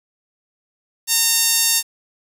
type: tone with band-pass filter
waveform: 10% pulse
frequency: 915 Hz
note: A#5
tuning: 32 cents flat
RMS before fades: -17 dBFS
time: 1.07-1.83 s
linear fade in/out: 50 ms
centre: 9300 Hz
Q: 7.9
effects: 7-bit